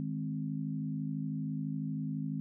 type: chord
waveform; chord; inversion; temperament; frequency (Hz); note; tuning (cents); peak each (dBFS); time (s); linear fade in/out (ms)
sine; Ab major; second; equal; 155.56 / 207.7 / 261.6; Eb3 / Ab3 / C4; 0 / 0 / 0; -36 / -39 / -38; 0-2.4; 0
effects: none